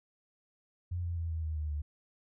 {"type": "tone with pitch steps", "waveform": "sine", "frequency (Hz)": [88.3, 85.74, 83.25, 80.83, 78.48, 76.21, 73.99], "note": ["F2", "F2", "E2", "E2", "D#2", "D#2", "D2"], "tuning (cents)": [20, -31, 18, -33, 15, -35, 13], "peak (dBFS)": -32, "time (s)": [0.91, 1.82], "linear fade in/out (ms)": 10, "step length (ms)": 130, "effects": []}